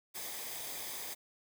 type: noise with comb filter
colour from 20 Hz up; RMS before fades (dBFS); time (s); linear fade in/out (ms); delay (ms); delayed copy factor
white; -42; 0.14-1.15; 20; 0.71; -0.5
effects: none